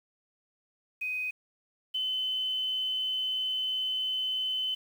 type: tone pair in turn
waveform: sine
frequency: 2507 / 3041 Hz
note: D#7 / F#7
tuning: +12 / +47 cents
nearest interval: minor third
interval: 335 cents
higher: second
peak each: -30 / -28 dBFS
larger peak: second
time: 1.01-1.31 / 1.94-4.75 s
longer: second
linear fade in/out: 10 ms
effects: 9-bit